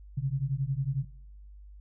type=beating tone pair; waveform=sine; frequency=130.81 / 141.81 Hz; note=C3 / C#3; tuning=0 / +40 cents; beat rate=11 Hz; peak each=-30 dBFS; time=0.17-1.05 s; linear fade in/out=10 ms; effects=noise-tail reverb RT60 0.9 s tail -23 dB re dry + added 50 Hz sine -46 dBFS peak until 1.8 s

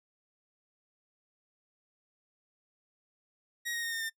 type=tone with pitch steps; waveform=sawtooth; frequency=1890 / 1868.3 / 1846.8 / 1825.6 / 1804.7 Hz; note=A#6 / A#6 / A#6 / A#6 / A6; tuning=+23 / +3 / -17 / -37 / +43 cents; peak=-30 dBFS; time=3.65-4.1 s; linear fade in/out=20 ms; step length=90 ms; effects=noise-tail reverb RT60 0.1 s tail -24 dB re dry

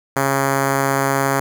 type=tone with notch filter; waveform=5% pulse; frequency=137 Hz; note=C#3; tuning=20 cents flat; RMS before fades=-18 dBFS; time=0.16-1.4 s; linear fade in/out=5 ms; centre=3800 Hz; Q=1.3; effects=none

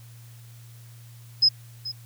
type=tone with echo; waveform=sine; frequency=5090 Hz; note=D#8; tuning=39 cents sharp; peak=-14 dBFS; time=1.42-1.49 s; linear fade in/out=10 ms; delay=430 ms; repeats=1; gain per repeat=-15 dB; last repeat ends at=1.92 s; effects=added 117 Hz sine -44 dBFS peak until 2.05 s + white hiss -55 dBFS RMS until 2.05 s

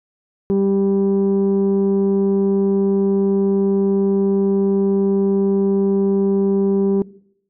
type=tone pair together; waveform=sine; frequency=196.55 / 393.1 Hz; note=G3 / G4; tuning=+5 / +5 cents; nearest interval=octave; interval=1200 cents; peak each=-15 dBFS; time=0.5-7.02 s; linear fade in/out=0 ms; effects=noise-tail reverb RT60 0.7 s tail -21 dB re dry + tanh soft clip ceiling -10 dBFS

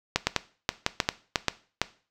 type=clicks; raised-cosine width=0.2 ms; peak=-4 dBFS; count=10; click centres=0.16 / 0.27 / 0.363 / 0.691 / 0.864 / 1.002 / 1.089 / 1.358 / 1.483 / 1.816 s; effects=noise-tail reverb RT60 0.4 s tail -17 dB re dry

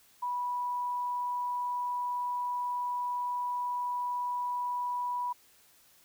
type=tone; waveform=sine; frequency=981 Hz; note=B5; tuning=12 cents flat; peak=-30 dBFS; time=0.22-5.33 s; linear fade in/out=10 ms; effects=white hiss -62 dBFS RMS until 6.04 s

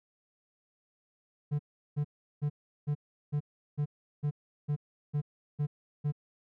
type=tone bursts; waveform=triangle; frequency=146.83 Hz; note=D3; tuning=in tune; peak=-25 dBFS; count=11; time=1.51-6.123 s; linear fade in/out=20 ms; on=83 ms; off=370 ms; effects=none

